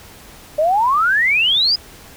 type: exponential sweep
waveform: sine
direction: up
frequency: 587.3 to 5060 Hz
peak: -12 dBFS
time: 0.58-1.76 s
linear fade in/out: 10 ms
effects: pink hiss -41 dBFS RMS until 2.16 s